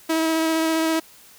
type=tone with vibrato; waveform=sawtooth; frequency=322.2 Hz; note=E4; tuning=39 cents flat; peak=-15 dBFS; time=0.09-1 s; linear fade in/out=10 ms; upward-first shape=square; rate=15 Hz; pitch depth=10 cents each way; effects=white hiss -49 dBFS RMS until 1.38 s